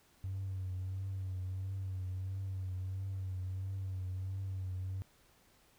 triangle tone with vibrato, 94.5 Hz, F#2, 37 cents sharp, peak -33 dBFS, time 0.24-5.02 s, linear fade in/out 0 ms, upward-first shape triangle, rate 1.5 Hz, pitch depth 48 cents each way, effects tanh soft clip ceiling -33 dBFS + pink hiss -67 dBFS RMS until 5.78 s

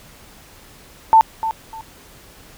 sine tone with echo, 890 Hz, A5, 20 cents sharp, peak -6 dBFS, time 1.13-1.21 s, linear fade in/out 0 ms, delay 300 ms, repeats 2, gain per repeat -12 dB, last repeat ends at 1.81 s, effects pink hiss -45 dBFS RMS until 2.57 s

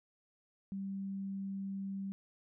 sine tone, 195.2 Hz, G3, 7 cents flat, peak -37 dBFS, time 0.72-2.12 s, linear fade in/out 0 ms, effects none

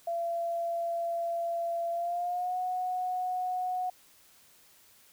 sine tone with pitch glide, 680 to 733 Hz, F5 to F#5, -46 to -16 cents, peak -29 dBFS, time 0.07-3.9 s, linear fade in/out 5 ms, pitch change +130 cents, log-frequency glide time 1.91-2.57 s, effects white hiss -60 dBFS RMS until 5.12 s

